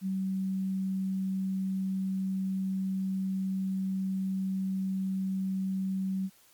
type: tone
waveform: sine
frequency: 190.6 Hz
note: G3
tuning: 48 cents flat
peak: -28 dBFS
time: 0.01-6.3 s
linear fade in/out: 50 ms
effects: white hiss -61 dBFS RMS until 6.53 s + MP3 96 kbps